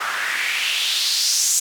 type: noise with band-pass filter sweep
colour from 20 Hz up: white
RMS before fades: -21 dBFS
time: 0-1.6 s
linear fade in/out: 10 ms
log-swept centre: 1300 to 7300 Hz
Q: 3.1
effects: none